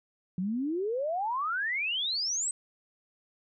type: exponential sweep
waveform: sine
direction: up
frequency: 174.61 to 8300 Hz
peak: -28 dBFS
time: 0.38-2.51 s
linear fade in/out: 2 ms
effects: none